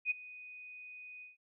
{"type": "tone with ADSR envelope", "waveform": "sine", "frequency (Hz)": 2489, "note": "D#7", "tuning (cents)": 0, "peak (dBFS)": -27, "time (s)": [0.05, 1.37], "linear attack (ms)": 56, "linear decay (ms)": 17, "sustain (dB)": -20, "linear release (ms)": 150, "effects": []}